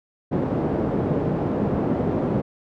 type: band-pass noise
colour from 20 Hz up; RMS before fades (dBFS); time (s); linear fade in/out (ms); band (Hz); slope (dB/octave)
pink; -23; 0.31-2.42; 20; 150 to 490; 12
effects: none